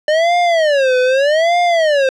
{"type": "tone with vibrato", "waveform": "square", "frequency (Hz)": 596, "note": "D5", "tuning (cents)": 25, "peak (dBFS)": -11, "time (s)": [0.08, 2.09], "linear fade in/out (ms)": 2, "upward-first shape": "sine", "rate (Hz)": 0.82, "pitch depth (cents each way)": 290, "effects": ["low-pass 4000 Hz 12 dB/octave"]}